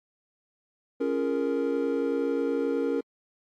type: chord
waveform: triangle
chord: Bb minor seventh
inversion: first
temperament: equal with one note detuned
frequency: 277.2 / 345 / 415.3 / 466.2 Hz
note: Db4 / F4 / Ab4 / Bb4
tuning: 0 / -21 / 0 / 0 cents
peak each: -27 / -32 / -31 / -26 dBFS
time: 1-3.01 s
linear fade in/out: 10 ms
effects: AAC 64 kbps